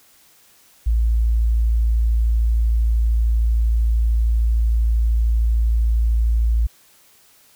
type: tone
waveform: sine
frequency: 56.5 Hz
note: A1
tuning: 47 cents sharp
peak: -14 dBFS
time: 0.86-6.67 s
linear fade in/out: 10 ms
effects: white hiss -53 dBFS RMS until 7.55 s